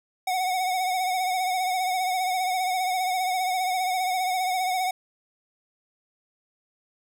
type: tone with vibrato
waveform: square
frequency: 740 Hz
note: F#5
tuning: in tune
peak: -24 dBFS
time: 0.27-4.91 s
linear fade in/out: 5 ms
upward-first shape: sine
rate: 15 Hz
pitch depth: 45 cents each way
effects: none